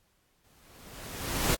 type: noise with exponential growth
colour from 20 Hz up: pink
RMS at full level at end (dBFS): -25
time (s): 0.44-1.55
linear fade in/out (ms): 5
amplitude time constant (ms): 240
effects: pink hiss -70 dBFS RMS until 1.59 s + AAC 64 kbps